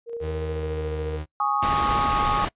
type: tone with tremolo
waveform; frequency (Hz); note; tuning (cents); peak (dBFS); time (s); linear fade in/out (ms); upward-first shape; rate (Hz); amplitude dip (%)
sine; 466.6; A#4; +2; -27; 0.06-1.2; 50; square; 14; 35
type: tone with pitch glide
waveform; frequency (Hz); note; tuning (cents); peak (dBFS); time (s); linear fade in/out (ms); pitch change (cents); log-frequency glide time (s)
35% pulse; 79.5 to 76.66; D#2 to D#2; +38 to -25; -27; 0.2-1.26; 50; -63; 0.44-0.99
type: chord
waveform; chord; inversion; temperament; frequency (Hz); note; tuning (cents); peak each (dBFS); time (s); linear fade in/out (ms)
sine; Ab suspended fourth; none; equal; 830.6 / 1108.7 / 1244.5; Ab5 / Db6 / Eb6; 0 / 0 / 0; -25; 1.4-2.45; 2
type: noise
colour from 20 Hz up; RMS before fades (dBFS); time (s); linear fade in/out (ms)
pink; -27; 1.62-2.49; 10
effects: noise-tail reverb RT60 0.1 s tail -24 dB re dry + resampled to 8000 Hz